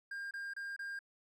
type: tone bursts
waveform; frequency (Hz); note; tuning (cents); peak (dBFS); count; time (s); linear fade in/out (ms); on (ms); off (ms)
triangle; 1605; G6; +40; -38; 4; 0.11-0.991; 5; 200; 27
effects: none